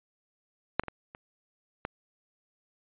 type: clicks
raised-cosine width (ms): 0.5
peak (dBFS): -8 / -26 / -20 / -29 / -17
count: 5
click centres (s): 0.796 / 0.836 / 0.883 / 1.149 / 1.851
effects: resampled to 8000 Hz